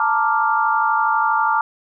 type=chord; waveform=sine; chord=Bb major seventh; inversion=third; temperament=equal; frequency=880 / 932.3 / 1174.7 / 1396.9 Hz; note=A5 / Bb5 / D6 / F6; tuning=0 / 0 / 0 / 0 cents; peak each=-19 / -23 / -20 / -21 dBFS; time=0-1.61 s; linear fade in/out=2 ms; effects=none

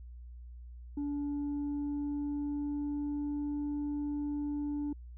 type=tone with pitch glide; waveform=sine; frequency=288.2 to 291.7 Hz; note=D4 to D4; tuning=-33 to -12 cents; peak=-30 dBFS; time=0.97-4.93 s; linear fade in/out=5 ms; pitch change=+21 cents; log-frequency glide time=1.23-3.65 s; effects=tanh soft clip ceiling -31 dBFS + added 60 Hz sine -45 dBFS peak until 5.17 s

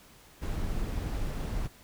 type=noise; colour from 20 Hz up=brown; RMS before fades=-32 dBFS; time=0.41-1.68 s; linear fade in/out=20 ms; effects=pink hiss -56 dBFS RMS until 1.83 s

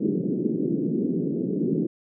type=band-pass noise; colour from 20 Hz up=white; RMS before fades=-25 dBFS; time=0-1.87 s; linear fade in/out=10 ms; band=150 to 400 Hz; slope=48 dB/octave; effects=none

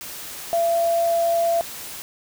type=tone in noise; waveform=sine; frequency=676 Hz; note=E5; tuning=43 cents sharp; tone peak=-17 dBFS; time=0.53-1.61 s; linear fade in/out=0 ms; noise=white; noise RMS=-35 dBFS; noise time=0.01-2.02 s; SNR=+15 dB; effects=none

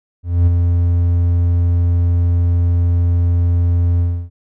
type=tone with ADSR envelope; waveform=triangle; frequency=86.7 Hz; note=F2; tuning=12 cents flat; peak=-5 dBFS; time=0.23-4.3 s; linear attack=240 ms; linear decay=16 ms; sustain=-4 dB; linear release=300 ms; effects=none

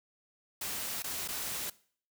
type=noise with dropouts; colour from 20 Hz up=white; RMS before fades=-37 dBFS; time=0.61-1.7 s; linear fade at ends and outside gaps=5 ms; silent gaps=1.024-1.041 / 1.278-1.285 s; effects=noise-tail reverb RT60 0.5 s tail -20 dB re dry

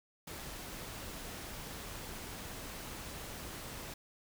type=noise; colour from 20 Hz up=pink; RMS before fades=-45 dBFS; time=0.27-3.94 s; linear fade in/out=5 ms; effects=none

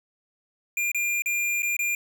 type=tone with dropouts; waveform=square; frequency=2400 Hz; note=D7; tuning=37 cents sharp; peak=-24 dBFS; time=0.77-1.95 s; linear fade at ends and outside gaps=2 ms; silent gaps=0.917-0.946 / 1.221-1.259 / 1.622-1.63 / 1.767-1.791 s; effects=none

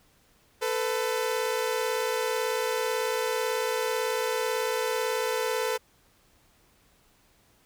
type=tone pair together; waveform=sawtooth; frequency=442.9 / 501 Hz; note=A4 / B4; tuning=+11 / +25 cents; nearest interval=major second; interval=214 cents; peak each=-25 dBFS; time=0.61-5.78 s; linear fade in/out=20 ms; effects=pink hiss -63 dBFS RMS until 7.65 s

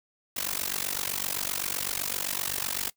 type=noise with amplitude modulation; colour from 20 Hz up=white; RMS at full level=-27 dBFS; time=0.36-2.9 s; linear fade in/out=10 ms; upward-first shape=sine; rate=47.8 Hz; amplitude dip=100%; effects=noise-tail reverb RT60 0.1 s tail -20 dB re dry

